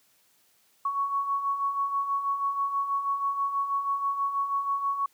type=beating tone pair; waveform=sine; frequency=1108.7 / 1114.9 Hz; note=C#6 / C#6; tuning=0 / +10 cents; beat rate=6.2 Hz; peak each=-34 / -26 dBFS; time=0.85-5.06 s; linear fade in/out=5 ms; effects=white hiss -65 dBFS RMS until 5.13 s + high-pass 100 Hz 12 dB/octave